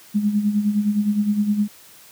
sine tone with tremolo, 207.7 Hz, G#3, in tune, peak -14 dBFS, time 0.14-1.68 s, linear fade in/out 20 ms, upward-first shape sine, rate 9.7 Hz, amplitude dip 65%, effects white hiss -47 dBFS RMS until 2.11 s + high-pass 60 Hz 12 dB/octave

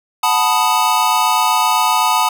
square chord, B dominant seventh, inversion second, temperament equal, 740 / 880 / 987.8 / 1244.5 Hz, F#5 / A5 / B5 / D#6, 0 / 0 / 0 / 0 cents, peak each -22 / -17 / -18 / -19 dBFS, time 0.23-2.29 s, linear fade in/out 5 ms, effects none

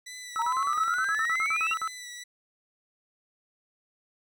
15% pulse tone with vibrato, 1975.5 Hz, B6, in tune, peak -33 dBFS, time 0.06-2.24 s, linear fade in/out 10 ms, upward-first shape sine, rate 2.3 Hz, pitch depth 27 cents each way
sine tone bursts, 1305 Hz, E6, 18 cents flat, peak -27 dBFS, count 15, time 0.36-1.876 s, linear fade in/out 0 ms, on 60 ms, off 44 ms
sine exponential sweep, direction up, 903 to 2794 Hz, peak -26 dBFS, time 0.39-1.74 s, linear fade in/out 5 ms
effects none

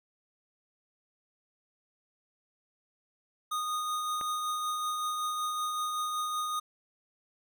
square tone with tremolo, 1235 Hz, D#6, 13 cents flat, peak -30 dBFS, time 3.51-6.6 s, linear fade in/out 10 ms, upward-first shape triangle, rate 5.3 Hz, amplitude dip 30%
click, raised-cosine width 0.5 ms, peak -26 dBFS, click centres 4.212 s
effects none

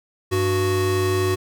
square tone pair together, 98 / 370 Hz, G2 / F#4, 0 / 0 cents, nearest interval octave + major seventh, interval 2300 cents, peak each -23 / -21 dBFS, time 0.31-1.36 s, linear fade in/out 20 ms, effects none

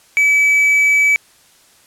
triangle tone with quantisation, 2293 Hz, D7, 42 cents flat, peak -8 dBFS, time 0.17-1.16 s, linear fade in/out 0 ms, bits 6, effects white hiss -50 dBFS RMS until 1.86 s + low-pass 11000 Hz 12 dB/octave

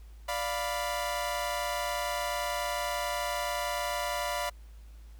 sawtooth chord, B diminished, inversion first, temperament equal, 587.3 / 698.5 / 987.8 Hz, D5 / F5 / B5, 0 / 0 / 0 cents, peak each -31 dBFS, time 0.28-4.5 s, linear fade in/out 10 ms, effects added 54 Hz sine -46 dBFS peak until 5.19 s + pink hiss -64 dBFS RMS until 5.19 s

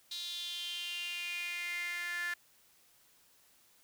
sawtooth tone with high-pass filter sweep, 349.2 Hz, F4, in tune, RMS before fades -39 dBFS, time 0.11-2.34 s, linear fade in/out 5 ms, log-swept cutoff 3900 to 1700 Hz, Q 7.3, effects white hiss -66 dBFS RMS until 3.83 s

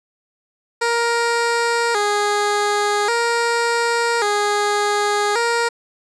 15% pulse tone with vibrato, 440 Hz, A4, in tune, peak -10 dBFS, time 0.81-5.69 s, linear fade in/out 10 ms, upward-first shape square, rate 0.44 Hz, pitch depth 110 cents each way, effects resampled to 22050 Hz

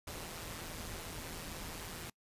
pink noise with amplitude modulation, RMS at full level -42 dBFS, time 0.07-2.1 s, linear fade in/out 5 ms, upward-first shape sine, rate 164 Hz, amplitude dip 55%, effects noise-tail reverb RT60 0.1 s tail -26 dB re dry + resampled to 32000 Hz

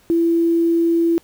sine tone with quantisation, 335 Hz, E4, 28 cents sharp, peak -13 dBFS, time 0.1-1.18 s, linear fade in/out 0 ms, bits 7, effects pink hiss -54 dBFS RMS until 1.23 s

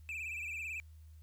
triangle tone with vibrato, 2489 Hz, D#7, in tune, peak -37 dBFS, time 0.09-0.8 s, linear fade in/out 0 ms, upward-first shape sine, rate 18 Hz, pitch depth 110 cents each way, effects added 78 Hz sine -52 dBFS peak until 1.22 s + white hiss -74 dBFS RMS until 1.22 s

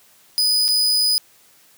40% pulse tone with dropouts, 4978 Hz, D#8, in tune, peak -14 dBFS, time 0.38-1.18 s, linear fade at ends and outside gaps 0 ms, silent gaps 0.681-0.687 s, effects white hiss -53 dBFS RMS until 1.77 s + high-pass 80 Hz 12 dB/octave

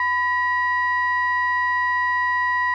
sine tone pair together, 1000 / 1915.2 Hz, B5 / A#6, +21 / +46 cents, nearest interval major seventh, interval 1125 cents, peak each -20 dBFS, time 0-2.74 s, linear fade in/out 2 ms, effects tanh soft clip ceiling -13 dBFS

